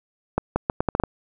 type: accelerating click train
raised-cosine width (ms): 1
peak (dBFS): -6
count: 8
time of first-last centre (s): 0.38-1.037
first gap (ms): 180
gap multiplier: 0.77
effects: none